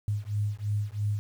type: beating tone pair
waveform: sine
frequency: 102.4 / 105.4 Hz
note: G#2 / G#2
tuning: -24 / +26 cents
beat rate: 3 Hz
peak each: -30 dBFS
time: 0.08-1.19 s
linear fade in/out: 0 ms
effects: 9-bit